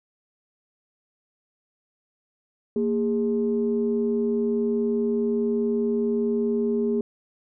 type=tone pair together; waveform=sine; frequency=231.2 / 410 Hz; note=A#3 / G#4; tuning=-14 / -22 cents; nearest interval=minor seventh; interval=992 cents; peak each=-23 dBFS; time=2.76-7.01 s; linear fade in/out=2 ms; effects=tanh soft clip ceiling -13 dBFS